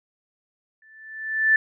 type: tone with exponential growth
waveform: sine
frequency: 1760 Hz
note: A6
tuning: in tune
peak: -12 dBFS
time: 0.82-1.56 s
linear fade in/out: 2 ms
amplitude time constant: 160 ms
effects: none